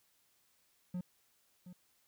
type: tone with echo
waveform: triangle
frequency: 179.7 Hz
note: F3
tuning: 50 cents sharp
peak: -34 dBFS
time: 0.94-1.01 s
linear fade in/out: 5 ms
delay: 720 ms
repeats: 1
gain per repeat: -12 dB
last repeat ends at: 1.73 s
effects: white hiss -73 dBFS RMS until 2.07 s